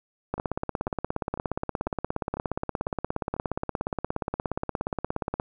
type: two click trains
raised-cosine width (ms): 1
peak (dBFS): -22 / -13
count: 7 / 87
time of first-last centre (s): 0.38-3.365 / 0.34-5.399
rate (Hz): 2.01 / 17
effects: none